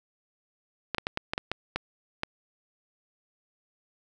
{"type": "clicks", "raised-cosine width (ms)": 0.3, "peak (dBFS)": -12, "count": 9, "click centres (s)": [0.947, 0.983, 1.069, 1.174, 1.335, 1.379, 1.516, 1.76, 2.234], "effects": []}